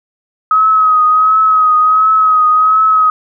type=tone with vibrato; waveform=sine; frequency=1269 Hz; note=D#6; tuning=34 cents sharp; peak=-6 dBFS; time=0.51-3.1 s; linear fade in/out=2 ms; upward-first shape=triangle; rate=1.4 Hz; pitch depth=40 cents each way; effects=none